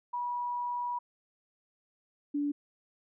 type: tone pair in turn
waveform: sine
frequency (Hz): 971 / 289.3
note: B5 / D4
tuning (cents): -30 / -26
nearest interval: octave + major sixth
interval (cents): 2096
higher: first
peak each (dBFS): -31 / -28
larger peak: second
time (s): 0.13-0.99 / 2.34-2.52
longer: first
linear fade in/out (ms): 10
effects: none